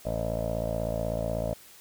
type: tone with low-pass filter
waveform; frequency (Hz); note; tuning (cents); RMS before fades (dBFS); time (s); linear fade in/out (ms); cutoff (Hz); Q
15% pulse; 56.2; A1; +37; -30; 0.05-1.54; 10; 630; 8
effects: white hiss -52 dBFS RMS until 1.8 s